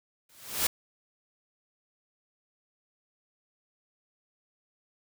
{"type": "noise with exponential growth", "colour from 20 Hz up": "white", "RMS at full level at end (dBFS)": -23, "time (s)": [0.29, 0.67], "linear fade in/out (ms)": 5, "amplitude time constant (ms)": 82, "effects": []}